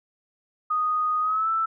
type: tone with pitch glide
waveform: sine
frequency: 1242 to 1323.5 Hz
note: D#6 to E6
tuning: -3 to +7 cents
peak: -21 dBFS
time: 0.7-1.66 s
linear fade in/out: 10 ms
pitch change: +110 cents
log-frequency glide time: 1.21-1.49 s
effects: none